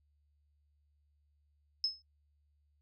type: tone with exponential decay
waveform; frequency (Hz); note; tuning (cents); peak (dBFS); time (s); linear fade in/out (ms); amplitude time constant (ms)
sine; 5190; E8; -28; -26; 1.84-2.02; 1; 39
effects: noise-tail reverb RT60 0.1 s tail -23 dB re dry + added 73 Hz sine -70 dBFS peak until 2.81 s